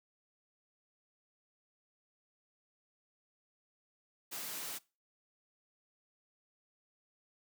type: noise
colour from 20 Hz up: white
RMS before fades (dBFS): -42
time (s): 4.31-4.79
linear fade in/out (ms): 20
effects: noise-tail reverb RT60 0.3 s tail -22 dB re dry + high-pass 150 Hz 12 dB/octave